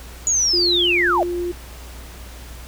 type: linear sweep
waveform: sine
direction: down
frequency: 6890 to 580 Hz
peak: -15 dBFS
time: 0.27-1.23 s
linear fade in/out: 0 ms
type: tone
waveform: sine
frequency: 350.9 Hz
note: F4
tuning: 8 cents sharp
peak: -21 dBFS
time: 0.53-1.52 s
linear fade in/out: 10 ms
effects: added 60 Hz sine -36 dBFS peak until 2.67 s + pink hiss -41 dBFS RMS until 2.67 s